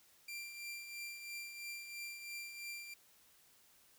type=tone with tremolo; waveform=sawtooth; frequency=2369 Hz; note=D7; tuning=14 cents sharp; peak=-39 dBFS; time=0.28-2.94 s; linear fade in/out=5 ms; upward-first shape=triangle; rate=3 Hz; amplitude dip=55%; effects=white hiss -67 dBFS RMS until 3.98 s